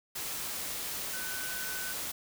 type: tone in noise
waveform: sine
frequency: 1507 Hz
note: F#6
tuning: 31 cents sharp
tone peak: -40 dBFS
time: 1.13-1.93 s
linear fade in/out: 10 ms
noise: white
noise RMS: -37 dBFS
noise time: 0.15-2.12 s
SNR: -6 dB
effects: none